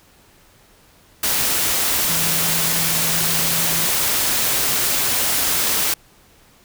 sine tone in noise, 164.81 Hz, E3, in tune, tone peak -29 dBFS, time 2.09-3.86 s, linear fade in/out 5 ms, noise white, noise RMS -19 dBFS, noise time 1.23-5.94 s, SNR -13 dB, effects pink hiss -52 dBFS RMS until 6.64 s

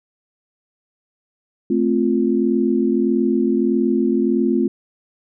sine chord, F major, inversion first, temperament equal, 220 / 261.6 / 349.2 Hz, A3 / C4 / F4, 0 / 0 / 0 cents, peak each -19 dBFS, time 1.7-4.68 s, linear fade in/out 5 ms, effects none

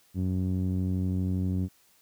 sawtooth tone with low-pass filter, 92.5 Hz, F#2, in tune, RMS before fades -28 dBFS, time 0.14-1.69 s, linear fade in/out 50 ms, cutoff 240 Hz, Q 1.9, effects white hiss -63 dBFS RMS until 2.01 s

